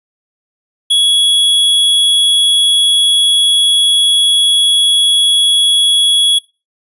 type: tone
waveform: square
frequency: 3355 Hz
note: G#7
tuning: 17 cents sharp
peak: -8 dBFS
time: 0.9-6.39 s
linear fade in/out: 10 ms
effects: noise-tail reverb RT60 0.3 s tail -24 dB re dry + resampled to 24000 Hz